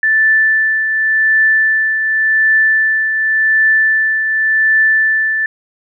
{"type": "tone with tremolo", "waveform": "sine", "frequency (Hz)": 1760, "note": "A6", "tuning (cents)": 0, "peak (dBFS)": -7, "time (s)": [0.03, 5.46], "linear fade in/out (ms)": 2, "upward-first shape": "triangle", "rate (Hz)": 0.89, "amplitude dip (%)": 50, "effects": []}